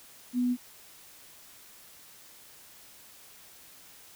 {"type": "tone", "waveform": "sine", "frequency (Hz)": 246.9, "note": "B3", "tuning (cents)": 0, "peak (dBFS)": -24, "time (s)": [0.33, 0.57], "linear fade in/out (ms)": 50, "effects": ["white hiss -53 dBFS RMS until 4.15 s"]}